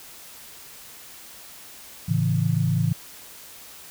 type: chord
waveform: sine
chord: A major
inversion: none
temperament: equal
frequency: 110 / 138.59 / 164.81 Hz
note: A2 / C#3 / E3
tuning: 0 / 0 / 0 cents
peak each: -24 / -24 / -23 dBFS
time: 2.08-2.93 s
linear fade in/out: 10 ms
effects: white hiss -44 dBFS RMS until 3.9 s